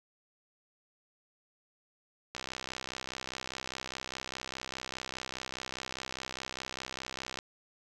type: click train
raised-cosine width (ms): 0.2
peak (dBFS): -20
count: 328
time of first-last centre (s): 2.35-7.389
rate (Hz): 64.9
effects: none